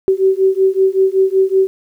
sine beating tone pair, 380 / 385.3 Hz, F#4 / G4, +46 / -30 cents, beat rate 5.3 Hz, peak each -13 dBFS, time 0.08-1.67 s, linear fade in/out 0 ms, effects 8-bit

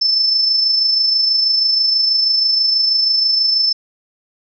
sine tone with amplitude modulation, 5280 Hz, E8, 2 cents sharp, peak -10 dBFS, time 0.01-3.73 s, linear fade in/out 10 ms, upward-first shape sine, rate 26.2 Hz, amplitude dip 40%, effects none

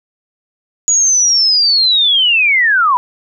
sine linear sweep, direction down, 6840 to 952 Hz, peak -8 dBFS, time 0.88-2.97 s, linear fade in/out 0 ms, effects none

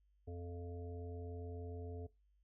harmonic tone, 87 Hz, F2, 6 cents flat, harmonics 1 / 3 / 5 / 7 / 8, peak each -45 / -54 / -50 / -62 / -59 dBFS, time 0.27-2.07 s, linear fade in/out 10 ms, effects noise-tail reverb RT60 0.2 s tail -18 dB re dry + added 50 Hz sine -70 dBFS peak until 2.43 s

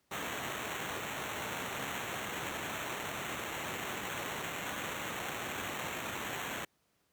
white noise with sample-and-hold, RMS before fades -39 dBFS, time 0.11-6.65 s, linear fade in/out 5 ms, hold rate 4900 Hz, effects pink hiss -75 dBFS RMS until 7.12 s + high-pass 80 Hz 12 dB/octave

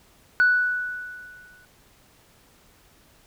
sine tone with exponential decay, 1480 Hz, F#6, in tune, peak -12 dBFS, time 0.4-1.65 s, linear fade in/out 0 ms, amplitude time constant 270 ms, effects tanh soft clip ceiling -11 dBFS + pink hiss -57 dBFS RMS until 3.26 s

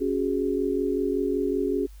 sine chord, C# suspended fourth, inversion none, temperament equal, 277.2 / 370 / 415.3 Hz, C#4 / F#4 / G#4, 0 / 0 / 0 cents, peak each -27 dBFS, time 0-1.87 s, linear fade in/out 20 ms, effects added 50 Hz sine -42 dBFS peak until 2 s + white hiss -59 dBFS RMS until 2 s

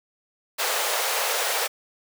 pink high-pass noise, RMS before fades -25 dBFS, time 0.58-1.68 s, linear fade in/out 20 ms, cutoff 450 Hz, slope 48 dB/octave, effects none

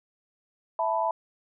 sine chord, E suspended fourth, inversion none, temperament equal, 659.3 / 880 / 987.8 Hz, E5 / A5 / B5, 0 / 0 / 0 cents, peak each -28 dBFS, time 0.79-1.11 s, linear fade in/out 2 ms, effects none

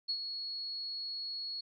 sine tone with ADSR envelope, 4344 Hz, C#8, 36 cents flat, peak -30 dBFS, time 0.08-1.61 s, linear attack 19 ms, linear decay 71 ms, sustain -7 dB, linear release 9 ms, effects none

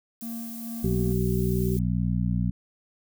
violet noise, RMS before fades -41 dBFS, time 0.21-1.79 s, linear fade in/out 0 ms
triangle tone with tremolo, 230 Hz, A#3, 23 cents flat, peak -30 dBFS, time 0.22-1.13 s, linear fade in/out 5 ms, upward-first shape sine, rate 2.3 Hz, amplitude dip 40%
harmonic tone, 60.7 Hz, B1, 29 cents flat, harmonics 1 / 2 / 3 / 4, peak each -29 / -27 / -26 / -34 dBFS, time 0.83-2.51 s, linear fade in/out 10 ms
sine tone, 380.6 Hz, F#4, 49 cents sharp, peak -29 dBFS, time 0.84-1.77 s, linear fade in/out 5 ms
effects none

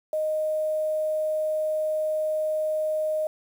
sine tone with quantisation, 620 Hz, D#5, 6 cents flat, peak -23 dBFS, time 0.13-3.27 s, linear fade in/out 2 ms, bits 8, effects none

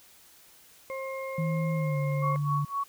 harmonic tone, 533 Hz, C5, 32 cents sharp, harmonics 1 / 2 / 4, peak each -34 / -40 / -41 dBFS, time 0.9-2.36 s, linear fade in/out 0 ms
sine tone with pitch glide, 161.4 to 145.46 Hz, E3 to D3, -36 to -16 cents, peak -26 dBFS, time 1.38-2.65 s, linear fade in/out 5 ms, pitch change -180 cents, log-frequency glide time 1.74-1.98 s
sine tone with tremolo, 1116 Hz, C#6, 11 cents sharp, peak -26 dBFS, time 2.22-2.84 s, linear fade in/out 10 ms, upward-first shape sine, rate 3.9 Hz, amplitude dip 90%
effects white hiss -56 dBFS RMS until 2.88 s

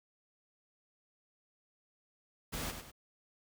pink noise with echo, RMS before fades -39 dBFS, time 2.52-2.72 s, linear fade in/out 20 ms, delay 99 ms, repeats 2, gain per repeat -7 dB, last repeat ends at 2.918 s, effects none

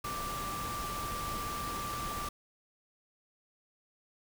sine tone in noise, 1174.7 Hz, D6, in tune, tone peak -37 dBFS, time 0.04-2.29 s, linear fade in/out 5 ms, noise pink, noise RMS -40 dBFS, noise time 0.04-2.29 s, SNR 0 dB, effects none

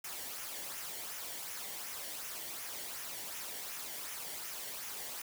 white noise with flanger, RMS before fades -43 dBFS, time 0.04-5.22 s, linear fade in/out 5 ms, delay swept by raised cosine 0.23 to 0.81 ms, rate 2.7 Hz, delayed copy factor -0.5, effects none

